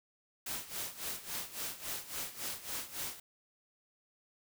white noise with tremolo, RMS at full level -38 dBFS, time 0.46-3.2 s, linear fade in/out 5 ms, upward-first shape sine, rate 3.6 Hz, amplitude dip 80%, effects none

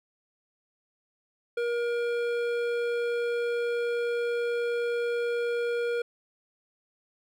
triangle tone with hard clipping, 474.7 Hz, A#4, 31 cents sharp, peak -28 dBFS, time 1.57-6.02 s, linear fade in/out 5 ms, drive 16 dB, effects none

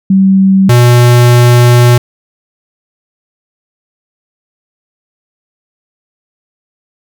sine / square tone pair in turn, 192.3 / 121.44 Hz, G3 / B2, -33 / -29 cents, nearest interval minor sixth, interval 796 cents, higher first, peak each -3 dBFS, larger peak neither, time 0.1-0.69 / 0.69-1.98 s, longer second, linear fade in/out 5 ms, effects none

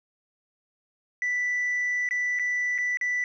sine tone with dropouts, 1975.5 Hz, B6, in tune, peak -22 dBFS, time 1.22-3.24 s, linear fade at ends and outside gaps 1 ms, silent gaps 2.089-2.109 / 2.389-2.395 / 2.78-2.785 / 2.972-3.012 s, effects tanh soft clip ceiling -22 dBFS

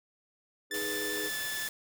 triangle chord, G# minor, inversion second, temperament equal, 311.1 / 415.3 / 493.9 Hz, D#4 / G#4 / B4, 0 / 0 / 0 cents, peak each -39 / -36 / -41 dBFS, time 0.7-1.31 s, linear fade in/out 50 ms
sawtooth tone with pitch glide, 1760 to 1739.8 Hz, A6 to A6, 0 to -20 cents, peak -31 dBFS, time 0.71-1.68 s, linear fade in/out 2 ms, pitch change -20 cents, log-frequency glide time 1.18-1.34 s
white noise, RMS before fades -39 dBFS, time 0.74-1.69 s, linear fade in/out 2 ms
effects none

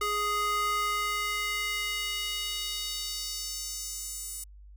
square tone with high-pass filter sweep, 415.3 Hz, G#4, in tune, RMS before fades -32 dBFS, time 0.01-4.44 s, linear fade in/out 5 ms, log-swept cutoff 850 to 8700 Hz, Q 2, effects added 50 Hz sine -47 dBFS peak until 4.76 s

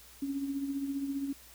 sine tone with tremolo, 277.2 Hz, C#4, in tune, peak -29 dBFS, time 0.22-1.33 s, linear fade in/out 5 ms, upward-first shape triangle, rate 15 Hz, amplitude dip 60%, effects added 60 Hz sine -60 dBFS peak until 1.54 s + white hiss -55 dBFS RMS until 1.54 s

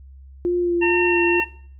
sine tone with vibrato, 349.2 Hz, F4, in tune, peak -17 dBFS, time 0.45-1.4 s, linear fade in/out 0 ms, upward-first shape sine, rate 2.2 Hz, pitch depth 21 cents each way
harmonic tone, 909 Hz, A#5, 44 cents flat, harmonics 1 / 2 / 3, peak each -24 / -25 / -20 dBFS, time 0.81-1.45 s, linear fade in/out 20 ms
effects noise-tail reverb RT60 0.5 s tail -18 dB re dry + added 67 Hz sine -40 dBFS peak until 1.79 s

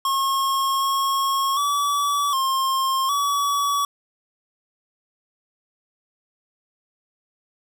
square tone with pitch steps, 1083 / 1090 / 1146 / 1065 / 1137 Hz, C#6 / C#6 / D6 / C6 / C#6, -41 / -29 / -43 / +30 / +44 cents, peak -20 dBFS, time 0.05-3.85 s, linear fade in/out 2 ms, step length 760 ms, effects none

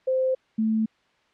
sine tone pair in turn, 520 / 220 Hz, C5 / A3, -11 / 0 cents, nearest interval octave + minor third, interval 1489 cents, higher first, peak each -20 dBFS, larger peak neither, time 0.07-0.35 / 0.58-0.86 s, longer neither, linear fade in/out 10 ms, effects white hiss -64 dBFS RMS until 1.33 s + low-pass 3000 Hz 12 dB/octave

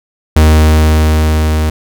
45% pulse tone with level ramp, 77.78 Hz, D#2, in tune, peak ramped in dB -3 to -10 dBFS, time 0.36-1.7 s, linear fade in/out 5 ms, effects none

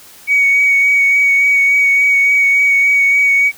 sine tone with vibrato, 2245 Hz, C#7, 21 cents sharp, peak -7 dBFS, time 0.27-3.52 s, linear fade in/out 50 ms, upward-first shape sine, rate 3.5 Hz, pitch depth 16 cents each way, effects tanh soft clip ceiling -4 dBFS + white hiss -40 dBFS RMS until 3.57 s

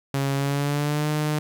sawtooth tone with pitch glide, 138 to 151.36 Hz, C#3 to D#3, -7 to -47 cents, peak -18 dBFS, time 0.14-1.39 s, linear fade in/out 2 ms, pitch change +160 cents, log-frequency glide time 0.34-1.09 s, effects 9-bit

